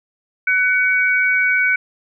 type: tone pair together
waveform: sine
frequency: 1500.4 / 2253 Hz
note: F#6 / C#7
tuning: +24 / +28 cents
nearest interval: perfect fifth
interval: 704 cents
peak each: -16 dBFS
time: 0.47-1.76 s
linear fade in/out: 5 ms
effects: none